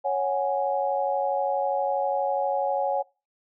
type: chord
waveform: sine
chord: C# suspended fourth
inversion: none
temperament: just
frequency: 554.4 / 739.2 / 831.5 Hz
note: C#5 / F#5 / G#5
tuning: 0 / -2 / +2 cents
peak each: -26 / -28 / -27 dBFS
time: 0.04-3.03 s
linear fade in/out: 20 ms
effects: noise-tail reverb RT60 0.3 s tail -24 dB re dry